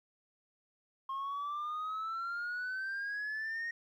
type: exponential sweep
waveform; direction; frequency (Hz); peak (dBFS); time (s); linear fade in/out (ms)
sine; up; 1069 to 1871; -33; 1.09-3.71; 5
effects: tanh soft clip ceiling -34 dBFS + 12-bit